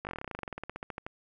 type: slowing click train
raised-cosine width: 0.5 ms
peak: -22 dBFS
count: 24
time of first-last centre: 0.05-1.065 s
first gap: 19 ms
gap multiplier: 1.07
effects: none